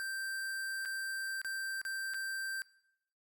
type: tone with dropouts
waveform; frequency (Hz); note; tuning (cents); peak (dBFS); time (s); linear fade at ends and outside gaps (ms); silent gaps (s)
square; 1568; G6; 0; -37; 0-2.62; 0; 0.851-0.857 / 1.416-1.447 / 1.815-1.851 / 2.137-2.143
effects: noise-tail reverb RT60 0.8 s tail -22 dB re dry + Opus 48 kbps